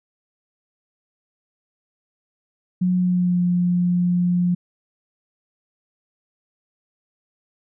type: tone with pitch glide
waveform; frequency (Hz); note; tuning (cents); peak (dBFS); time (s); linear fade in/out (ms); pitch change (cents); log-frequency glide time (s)
sine; 181.5 to 177.15; F#3 to F3; -33 to +25; -16; 2.81-4.55; 10; -42; 2.96-3.41
effects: none